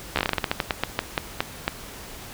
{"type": "slowing click train", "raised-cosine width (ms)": 0.3, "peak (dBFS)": -5, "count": 18, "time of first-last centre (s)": [0.16, 1.68], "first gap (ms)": 13, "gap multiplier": 1.21, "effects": ["pink hiss -40 dBFS RMS until 2.33 s"]}